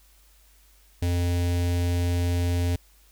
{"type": "tone with notch filter", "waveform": "square", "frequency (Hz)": 87.5, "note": "F2", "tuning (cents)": 4, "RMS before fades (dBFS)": -24, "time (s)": [1.02, 2.76], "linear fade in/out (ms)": 5, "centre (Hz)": 1200, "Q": 1.1, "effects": ["added 50 Hz sine -56 dBFS peak until 3.11 s", "white hiss -60 dBFS RMS until 3.11 s"]}